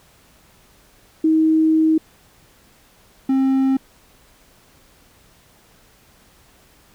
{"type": "tone pair in turn", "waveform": ["sine", "triangle"], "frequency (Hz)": [316.9, 266.5], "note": ["D#4", "C4"], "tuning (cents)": [32, 32], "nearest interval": "minor third", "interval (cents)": 300, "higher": "first", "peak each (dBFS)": -12, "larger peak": "neither", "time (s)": [[1.24, 1.98], [3.29, 3.77]], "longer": "first", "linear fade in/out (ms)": 5, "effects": ["pink hiss -53 dBFS RMS until 6.94 s"]}